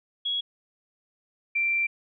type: tone pair in turn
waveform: sine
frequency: 3331 / 2355 Hz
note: G#7 / D7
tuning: +4 / +4 cents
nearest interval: tritone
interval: 600 cents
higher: first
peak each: -25 / -22 dBFS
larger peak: second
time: 0.25-0.41 / 1.55-1.87 s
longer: second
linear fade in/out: 10 ms
effects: none